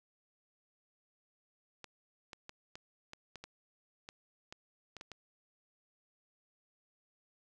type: clicks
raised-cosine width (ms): 0.2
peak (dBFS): -29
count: 12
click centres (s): 1.843 / 2.332 / 2.494 / 2.755 / 3.134 / 3.357 / 3.44 / 4.089 / 4.525 / 4.967 / 5.011 / 5.117
effects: none